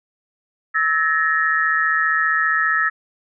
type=tone cluster; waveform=sine; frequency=1306 / 1710 / 1865 Hz; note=E6 / A6 / A#6; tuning=-17 / -50 / 0 cents; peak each=-20 dBFS; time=0.74-2.9 s; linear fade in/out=20 ms; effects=none